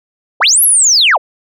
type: linear two-way sweep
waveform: sine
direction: up then down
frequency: 311.1 to 11630 to 435.7 Hz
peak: -5 dBFS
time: 0.4-1.18 s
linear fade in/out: 20 ms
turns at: 0.63 s
effects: tanh soft clip ceiling -1 dBFS